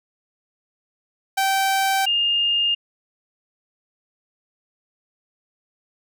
sawtooth / sine tone pair in turn, 776 / 2823 Hz, G5 / F7, -18 / +18 cents, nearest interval octave + minor seventh, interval 2236 cents, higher second, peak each -14 / -17 dBFS, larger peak first, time 1.37-2.06 / 2.06-2.75 s, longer neither, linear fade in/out 10 ms, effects none

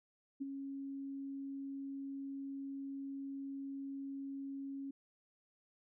sine tone with ADSR envelope, 274.7 Hz, C#4, 16 cents flat, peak -35 dBFS, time 0.4-4.91 s, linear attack 19 ms, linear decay 19 ms, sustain -6 dB, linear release 6 ms, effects none

